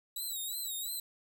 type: tone with vibrato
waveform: 5% pulse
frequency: 3884 Hz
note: B7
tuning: 30 cents flat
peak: -29 dBFS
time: 0.16-1 s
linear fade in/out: 5 ms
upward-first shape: sine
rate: 2.9 Hz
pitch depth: 92 cents each way
effects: none